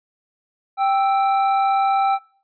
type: tone pair together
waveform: triangle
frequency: 784 / 1318.5 Hz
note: G5 / E6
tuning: 0 / 0 cents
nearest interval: major sixth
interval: 900 cents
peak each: -14 / -22 dBFS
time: 0.77-2.19 s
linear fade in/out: 50 ms
effects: noise-tail reverb RT60 0.4 s tail -19 dB re dry + resampled to 11025 Hz